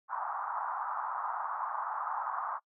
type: band-pass noise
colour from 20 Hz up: pink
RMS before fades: -36 dBFS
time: 0.08-2.6 s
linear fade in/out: 50 ms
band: 810 to 1300 Hz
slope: 48 dB/octave
effects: noise-tail reverb RT60 0.1 s tail -24 dB re dry